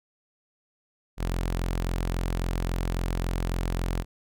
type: tone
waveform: sawtooth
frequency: 43.65 Hz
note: F1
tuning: in tune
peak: -22 dBFS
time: 1.17-4.05 s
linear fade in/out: 50 ms
effects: none